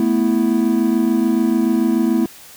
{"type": "chord", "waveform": "triangle", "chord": "A suspended second", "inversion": "none", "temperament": "equal", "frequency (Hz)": [220, 246.9, 329.6], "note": ["A3", "B3", "E4"], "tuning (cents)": [0, 0, 0], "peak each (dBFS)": -16, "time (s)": [0, 2.26], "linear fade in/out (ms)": 2, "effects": ["white hiss -41 dBFS RMS until 2.56 s"]}